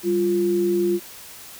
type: tone pair together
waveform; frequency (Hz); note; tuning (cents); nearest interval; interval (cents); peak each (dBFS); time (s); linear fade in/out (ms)
sine; 196.11 / 349.2; G3 / F4; +1 / 0; minor seventh; 999; -26 / -18; 0.03-1; 50
effects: white hiss -41 dBFS RMS until 1.59 s